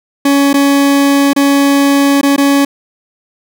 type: tone with dropouts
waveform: 40% pulse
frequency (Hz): 280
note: C#4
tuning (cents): +18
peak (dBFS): -6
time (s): 0.25-2.65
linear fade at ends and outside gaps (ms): 5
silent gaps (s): 0.531-0.54 / 1.333-1.362 / 2.213-2.23 / 2.363-2.379
effects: none